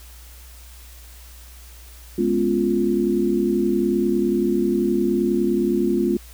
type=chord; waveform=sine; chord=C# dominant seventh; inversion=second; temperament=equal; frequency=207.7 / 246.9 / 277.2 / 349.2 Hz; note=G#3 / B3 / C#4 / E#4; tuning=0 / 0 / 0 / 0 cents; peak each=-23 / -24 / -26 / -20 dBFS; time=2.18-6.17 s; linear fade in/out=5 ms; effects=added 60 Hz sine -41 dBFS peak until 6.33 s + white hiss -47 dBFS RMS until 6.33 s